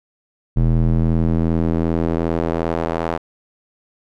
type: tone with band-pass filter sweep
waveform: square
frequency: 41.3 Hz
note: E1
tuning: 4 cents sharp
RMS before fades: -18 dBFS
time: 0.56-3.18 s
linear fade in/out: 10 ms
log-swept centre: 120 to 760 Hz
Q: 1
effects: none